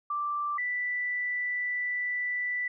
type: tone pair in turn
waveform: sine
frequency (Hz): 1174.7 / 1975.6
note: D6 / B6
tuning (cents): 0 / 0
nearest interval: major sixth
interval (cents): 900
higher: second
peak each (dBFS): -28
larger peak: neither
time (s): 0.1-0.58 / 0.58-2.68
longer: second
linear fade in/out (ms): 5
effects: none